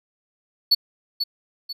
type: tone with echo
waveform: triangle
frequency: 4435 Hz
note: C#8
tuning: in tune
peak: -11 dBFS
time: 0.71-0.75 s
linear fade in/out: 10 ms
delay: 490 ms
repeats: 2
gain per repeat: -8 dB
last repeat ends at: 1.73 s
effects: none